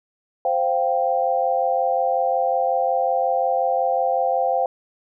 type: chord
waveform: sine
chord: C suspended fourth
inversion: none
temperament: equal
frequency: 523.3 / 698.5 / 784 Hz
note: C5 / F5 / G5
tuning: 0 / 0 / 0 cents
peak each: -22 dBFS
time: 0.45-4.66 s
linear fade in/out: 2 ms
effects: none